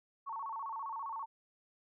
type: tone with vibrato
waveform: sine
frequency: 1000 Hz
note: B5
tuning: 21 cents sharp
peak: -38 dBFS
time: 0.26-1.26 s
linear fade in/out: 20 ms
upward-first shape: square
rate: 15 Hz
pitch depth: 180 cents each way
effects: none